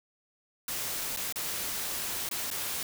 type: noise with dropouts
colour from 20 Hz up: white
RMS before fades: -34 dBFS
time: 0.68-2.83 s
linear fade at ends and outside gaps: 2 ms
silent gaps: 1.164-1.171 / 1.325-1.358 / 2.29-2.312 / 2.503-2.512 s
effects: none